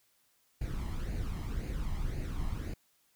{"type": "noise with flanger", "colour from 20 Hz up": "brown", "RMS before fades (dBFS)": -35, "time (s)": [0.61, 2.74], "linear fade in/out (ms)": 5, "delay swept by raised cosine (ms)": [0.44, 1], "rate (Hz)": 1.9, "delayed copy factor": 0.6, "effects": ["white hiss -71 dBFS RMS until 3.15 s"]}